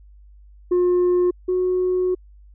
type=tone pair in turn; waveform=sine; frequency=357.4 / 366 Hz; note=F4 / F#4; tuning=+40 / -19 cents; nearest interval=unison; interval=41 cents; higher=second; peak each=-12 / -16 dBFS; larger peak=first; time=0.71-1.31 / 1.48-2.15 s; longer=second; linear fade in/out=10 ms; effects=tanh soft clip ceiling -14 dBFS + added 50 Hz sine -44 dBFS peak until 2.54 s